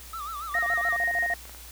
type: tone with vibrato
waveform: triangle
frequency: 1244.5 Hz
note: D#6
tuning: in tune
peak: -31 dBFS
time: 0.13-0.97 s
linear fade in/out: 5 ms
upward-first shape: sine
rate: 7.1 Hz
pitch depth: 140 cents each way
type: tone with tremolo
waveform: sine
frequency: 1864.7 Hz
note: A#6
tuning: in tune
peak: -22 dBFS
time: 0.54-1.34 s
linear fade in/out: 5 ms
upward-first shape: triangle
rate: 6.4 Hz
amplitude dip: 40%
type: tone bursts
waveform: sine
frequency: 698.5 Hz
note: F5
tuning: in tune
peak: -29 dBFS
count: 11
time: 0.55-1.338 s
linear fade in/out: 0 ms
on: 38 ms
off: 37 ms
type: clicks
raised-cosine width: 0.5 ms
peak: -31 dBFS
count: 9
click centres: 1.01 / 1.046 / 1.141 / 1.236 / 1.309 / 1.342 / 1.454 / 1.495 / 1.548 s
effects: added 60 Hz sine -46 dBFS peak until 1.71 s + white hiss -46 dBFS RMS until 1.71 s